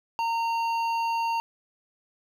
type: tone with hard clipping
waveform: triangle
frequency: 920 Hz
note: A#5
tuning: 23 cents flat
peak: -26 dBFS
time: 0.19-1.4 s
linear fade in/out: 0 ms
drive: 13 dB
effects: none